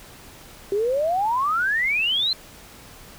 sine exponential sweep, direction up, 386.9 to 4186 Hz, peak -19 dBFS, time 0.72-2.33 s, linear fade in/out 2 ms, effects pink hiss -45 dBFS RMS until 3.18 s

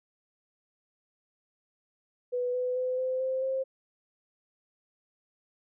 sine tone with pitch steps, 493.9 / 500.8 / 507.8 / 514.9 / 522.1 / 529.3 Hz, B4 / B4 / B4 / C5 / C5 / C5, 0 / +24 / +48 / -28 / -4 / +20 cents, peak -27 dBFS, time 2.32-3.64 s, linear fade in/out 20 ms, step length 220 ms, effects none

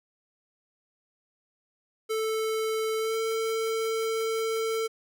square tone with pitch glide, 440 to 447.2 Hz, A4 to A4, 0 to +28 cents, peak -27 dBFS, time 2.09-4.88 s, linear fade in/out 20 ms, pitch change +28 cents, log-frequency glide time 2.98-3.16 s, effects none

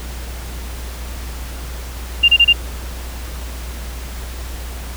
sine tone bursts, 2794 Hz, F7, in tune, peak -6 dBFS, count 4, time 2.23-2.53 s, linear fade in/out 10 ms, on 54 ms, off 28 ms, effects added 60 Hz sine -26 dBFS peak until 4.96 s + pink hiss -34 dBFS RMS until 4.96 s

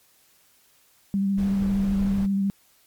sine tone with vibrato, 196.6 Hz, G3, 5 cents sharp, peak -20 dBFS, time 1.14-2.5 s, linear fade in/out 0 ms, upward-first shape square, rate 13 Hz, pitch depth 16 cents each way
brown noise, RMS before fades -32 dBFS, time 1.37-2.27 s, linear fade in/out 20 ms
effects white hiss -60 dBFS RMS until 2.86 s + MP3 96 kbps

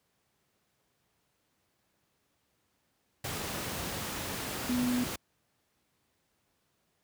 sine tone in noise, 246.9 Hz, B3, in tune, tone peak -27 dBFS, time 4.69-5.04 s, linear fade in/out 5 ms, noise pink, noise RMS -36 dBFS, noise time 3.24-5.16 s, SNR +6 dB, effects pink hiss -75 dBFS RMS until 7.03 s + high-pass 80 Hz 12 dB/octave

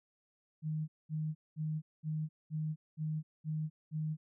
sine tone bursts, 155.2 Hz, D#3, 4 cents flat, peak -33 dBFS, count 8, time 0.62-4.17 s, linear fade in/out 50 ms, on 260 ms, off 210 ms, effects none

